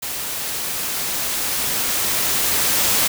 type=noise with level ramp; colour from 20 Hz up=white; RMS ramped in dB=-27 to -17 dBFS; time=0.02-3.08 s; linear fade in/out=10 ms; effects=none